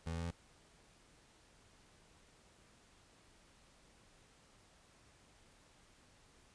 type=tone with pitch steps; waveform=25% pulse; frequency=82.41 / 83.32 / 84.24 / 85.17 Hz; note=E2 / E2 / E2 / F2; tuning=0 / +19 / +38 / -43 cents; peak=-35 dBFS; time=0.06-0.312 s; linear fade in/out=10 ms; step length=63 ms; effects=pink hiss -66 dBFS RMS until 6.54 s + resampled to 22050 Hz